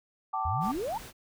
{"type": "chord", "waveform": "sine", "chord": "G suspended second", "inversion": "none", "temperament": "equal with one note detuned", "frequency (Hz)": [766.1, 880, 1174.7], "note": ["G5", "A5", "D6"], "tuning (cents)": [-40, 0, 0], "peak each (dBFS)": [-33, -33, -32], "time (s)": [0.33, 0.72], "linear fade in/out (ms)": 10}
{"type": "exponential sweep", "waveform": "sine", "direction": "up", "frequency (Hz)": [73, 955], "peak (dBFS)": -30, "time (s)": [0.45, 0.98], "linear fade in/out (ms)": 5}
{"type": "noise", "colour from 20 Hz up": "pink", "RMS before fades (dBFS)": -45, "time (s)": [0.6, 1.13], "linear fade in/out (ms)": 50}
{"effects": []}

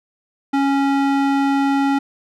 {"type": "tone with band-pass filter", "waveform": "square", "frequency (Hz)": 276.6, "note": "C#4", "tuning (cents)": -4, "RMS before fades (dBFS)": -17, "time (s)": [0.53, 1.99], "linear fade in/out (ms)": 10, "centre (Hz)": 690, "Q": 0.58, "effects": []}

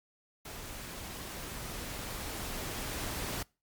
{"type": "noise with level ramp", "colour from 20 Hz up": "pink", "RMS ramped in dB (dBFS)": [-44, -36], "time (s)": [0.45, 3.43], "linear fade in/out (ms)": 5, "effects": ["noise-tail reverb RT60 0.3 s tail -25 dB re dry", "MP3 96 kbps"]}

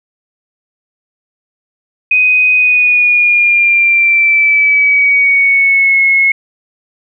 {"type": "tone with pitch glide", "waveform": "sine", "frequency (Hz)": [2501, 2177], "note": ["D#7", "C#7"], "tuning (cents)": [8, -32], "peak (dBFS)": -6, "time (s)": [2.11, 6.32], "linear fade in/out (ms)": 5, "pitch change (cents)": -240, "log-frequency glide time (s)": [2.55, 6.01], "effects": []}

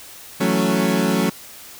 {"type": "chord", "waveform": "30% pulse", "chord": "F# minor seventh", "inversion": "third", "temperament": "equal", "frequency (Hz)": [164.81, 185, 220, 277.2], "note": ["E3", "F#3", "A3", "C#4"], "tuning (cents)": [0, 0, 0, 0], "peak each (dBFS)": [-23, -18, -19, -20], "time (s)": [0.4, 1.3], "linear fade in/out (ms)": 10, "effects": ["white hiss -40 dBFS RMS until 1.79 s"]}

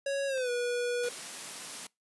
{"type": "tone with pitch glide", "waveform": "square", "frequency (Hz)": [554.4, 485.4], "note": ["C#5", "B4"], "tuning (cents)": [0, -30], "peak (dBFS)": -30, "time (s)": [0.06, 1.09], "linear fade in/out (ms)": 5, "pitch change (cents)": -230, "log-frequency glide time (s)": [0.27, 0.5]}
{"type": "click", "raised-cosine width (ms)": 0.2, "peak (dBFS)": -33, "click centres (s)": 0.377}
{"type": "high-pass noise", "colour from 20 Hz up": "white", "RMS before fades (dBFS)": -41, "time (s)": [1.03, 1.87], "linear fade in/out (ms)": 5, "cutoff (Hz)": 130, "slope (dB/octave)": 96}
{"effects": ["noise-tail reverb RT60 0.2 s tail -24 dB re dry", "resampled to 24000 Hz"]}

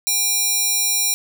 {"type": "tone with high-pass filter", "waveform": "square", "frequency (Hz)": 800, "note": "G5", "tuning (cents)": 35, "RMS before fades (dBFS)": -19, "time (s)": [0.07, 1.14], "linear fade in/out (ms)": 0, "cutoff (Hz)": 5900, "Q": 0.8, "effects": []}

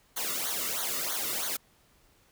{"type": "noise with flanger", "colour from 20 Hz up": "white", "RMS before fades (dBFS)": -32, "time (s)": [0.16, 1.57], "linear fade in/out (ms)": 10, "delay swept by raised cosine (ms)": [0.38, 1.27], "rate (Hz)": 3.1, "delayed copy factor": -0.85, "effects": ["pink hiss -64 dBFS RMS until 2.31 s"]}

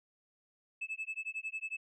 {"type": "tone with tremolo", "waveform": "sine", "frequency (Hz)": 2611, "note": "E7", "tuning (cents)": -17, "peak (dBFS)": -32, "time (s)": [0.81, 1.77], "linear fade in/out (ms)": 10, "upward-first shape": "sine", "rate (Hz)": 11, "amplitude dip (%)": 100, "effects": ["tanh soft clip ceiling -33 dBFS"]}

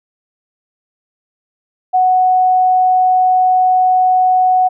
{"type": "tone", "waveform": "sine", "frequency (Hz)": 740, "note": "F#5", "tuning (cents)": 0, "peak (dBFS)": -8, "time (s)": [1.93, 4.69], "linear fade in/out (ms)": 20, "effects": []}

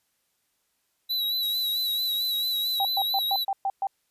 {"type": "tone with vibrato", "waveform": "square", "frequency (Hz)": 3922, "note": "B7", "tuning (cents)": -13, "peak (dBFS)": -25, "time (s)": [1.09, 3.45], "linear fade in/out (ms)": 20, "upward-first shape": "sine", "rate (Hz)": 4.5, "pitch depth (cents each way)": 46}
{"type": "noise", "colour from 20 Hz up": "violet", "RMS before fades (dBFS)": -39, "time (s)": [1.43, 2.79], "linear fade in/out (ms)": 0}
{"type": "tone bursts", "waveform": "sine", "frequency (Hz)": 784, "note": "G5", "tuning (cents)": 0, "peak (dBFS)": -23, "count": 7, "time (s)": [2.8, 3.87], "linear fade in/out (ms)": 2, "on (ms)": 50, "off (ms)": 120}
{"effects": ["white hiss -73 dBFS RMS until 4.1 s", "resampled to 32000 Hz"]}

